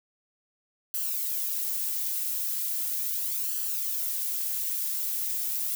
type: noise with flanger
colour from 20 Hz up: violet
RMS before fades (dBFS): -30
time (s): 0.94-5.75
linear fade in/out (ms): 0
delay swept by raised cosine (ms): 0.66 to 3.36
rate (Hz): 0.38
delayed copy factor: +0.6
effects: none